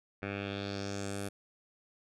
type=tone with low-pass filter sweep; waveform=10% pulse; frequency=99.6 Hz; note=G2; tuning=28 cents sharp; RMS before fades=-38 dBFS; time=0.22-1.29 s; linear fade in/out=10 ms; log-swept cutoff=2100 to 11000 Hz; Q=2.9; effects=none